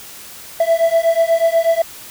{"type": "beating tone pair", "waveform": "triangle", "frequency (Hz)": [659.3, 667.5], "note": ["E5", "E5"], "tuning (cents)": [0, 22], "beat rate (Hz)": 8.2, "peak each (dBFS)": -13, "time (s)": [0.6, 1.82], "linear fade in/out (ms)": 5, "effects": ["white hiss -36 dBFS RMS until 2.1 s"]}